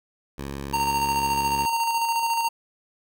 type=tone; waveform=10% pulse; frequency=69.3 Hz; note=C#2; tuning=in tune; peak=-23 dBFS; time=0.38-1.66 s; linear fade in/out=5 ms
type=tone with tremolo; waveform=square; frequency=922 Hz; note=A#5; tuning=19 cents flat; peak=-21 dBFS; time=0.73-2.49 s; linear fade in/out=10 ms; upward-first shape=square; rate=14 Hz; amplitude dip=35%
effects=none